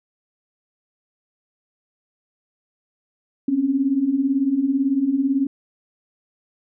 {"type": "beating tone pair", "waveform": "sine", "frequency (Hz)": [258.2, 276.2], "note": ["C4", "C#4"], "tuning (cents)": [-23, -6], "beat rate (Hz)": 18, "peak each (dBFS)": [-23, -18], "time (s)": [3.48, 5.47], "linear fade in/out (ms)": 5, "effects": []}